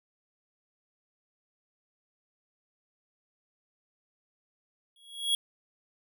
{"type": "tone with exponential growth", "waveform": "square", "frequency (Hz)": 3322, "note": "G#7", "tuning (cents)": 0, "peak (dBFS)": -22, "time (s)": [4.96, 5.35], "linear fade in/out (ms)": 2, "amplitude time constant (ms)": 83, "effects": []}